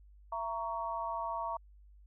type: chord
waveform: sine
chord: A# diminished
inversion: second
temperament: just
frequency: 671.3 / 932.3 / 1118.8 Hz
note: E5 / A#5 / C#6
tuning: +31 / 0 / +16 cents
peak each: -40 / -37 / -39 dBFS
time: 0.32-1.57 s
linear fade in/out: 5 ms
effects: added 50 Hz sine -55 dBFS peak until 2.06 s